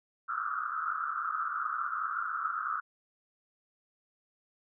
white band-pass noise, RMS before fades -34 dBFS, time 0.28-2.81 s, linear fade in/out 20 ms, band 1200 to 1400 Hz, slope 96 dB/octave, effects none

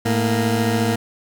20% pulse tone pair together, 109.5 / 233.1 Hz, A2 / A#3, -8 / 0 cents, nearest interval octave + minor second, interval 1308 cents, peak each -15 dBFS, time 0.05-0.96 s, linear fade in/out 10 ms, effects none

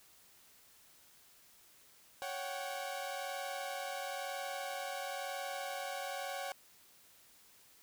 sawtooth tone cluster, 556 / 735 / 776 Hz, C#5 / F#5 / G5, +5 / -12 / -18 cents, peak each -39 / -40 / -40 dBFS, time 2.22-6.52 s, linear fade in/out 0 ms, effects white hiss -63 dBFS RMS until 7.82 s

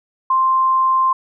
sine tone, 1050 Hz, C6, 6 cents sharp, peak -12 dBFS, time 0.3-1.13 s, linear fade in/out 5 ms, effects none

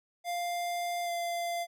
square tone with pitch glide, 698.5 to 689.7 Hz, F5 to F5, 0 to -22 cents, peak -32 dBFS, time 0.24-1.67 s, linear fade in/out 50 ms, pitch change -22 cents, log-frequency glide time 1.04-1.1 s, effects none

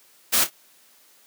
white noise with echo, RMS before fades -19 dBFS, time 0.32-0.45 s, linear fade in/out 20 ms, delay 27 ms, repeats 2, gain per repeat -11 dB, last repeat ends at 0.504 s, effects white hiss -56 dBFS RMS until 1.26 s + high-pass 200 Hz 12 dB/octave

